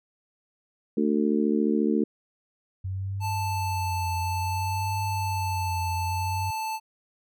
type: harmonic tone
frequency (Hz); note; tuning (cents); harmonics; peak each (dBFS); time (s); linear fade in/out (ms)
74.3; D2; +21; 3 / 4 / 5 / 6; -24 / -26 / -28 / -30; 0.97-2.04; 5
type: tone with vibrato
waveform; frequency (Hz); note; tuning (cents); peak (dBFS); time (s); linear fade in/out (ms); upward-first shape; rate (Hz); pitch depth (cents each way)
sine; 93.8; F#2; +24; -28; 2.84-6.51; 10; triangle; 0.57; 110
type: tone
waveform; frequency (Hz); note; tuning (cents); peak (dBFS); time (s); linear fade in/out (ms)
square; 880; A5; 0; -29; 3.2-6.8; 50
effects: none